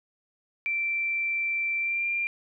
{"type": "tone with pitch glide", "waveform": "sine", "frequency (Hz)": [2345, 2385], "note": ["D7", "D7"], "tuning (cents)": [-3, 26], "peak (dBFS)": -25, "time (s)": [0.66, 2.27], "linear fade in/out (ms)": 0, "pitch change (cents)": 29, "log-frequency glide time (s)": [1.79, 2.07], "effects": []}